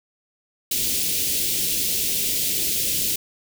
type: band-stop noise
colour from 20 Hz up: white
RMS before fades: -23 dBFS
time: 0.71-3.16 s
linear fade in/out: 5 ms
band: 460 to 2600 Hz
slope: 24 dB/octave
effects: none